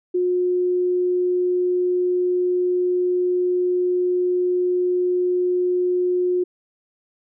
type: tone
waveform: sine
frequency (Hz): 360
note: F#4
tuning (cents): -47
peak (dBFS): -17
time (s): 0.14-6.44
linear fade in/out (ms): 10
effects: none